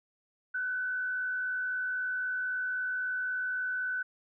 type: tone with frequency modulation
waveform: sine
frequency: 1503 Hz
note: F#6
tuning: 27 cents sharp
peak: -30 dBFS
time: 0.54-4.03 s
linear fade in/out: 10 ms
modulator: 63.8 Hz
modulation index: 0.39
effects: none